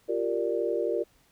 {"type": "chord", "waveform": "sine", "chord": "G minor seventh", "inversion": "third", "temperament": "equal with one note detuned", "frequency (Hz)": [349.2, 392, 464.3, 587.3], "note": ["F4", "G4", "Bb4", "D5"], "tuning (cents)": [0, 0, -7, 0], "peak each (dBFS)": [-31, -32, -29, -32], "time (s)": [0.08, 1.04], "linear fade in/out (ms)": 20, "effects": ["pink hiss -64 dBFS RMS until 1.31 s"]}